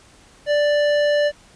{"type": "tone with hard clipping", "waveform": "sine", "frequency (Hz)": 587.3, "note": "D5", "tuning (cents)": 0, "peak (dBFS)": -17, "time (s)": [0.46, 1.32], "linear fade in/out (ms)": 50, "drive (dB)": 13, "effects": ["pink hiss -50 dBFS RMS until 1.55 s", "resampled to 22050 Hz"]}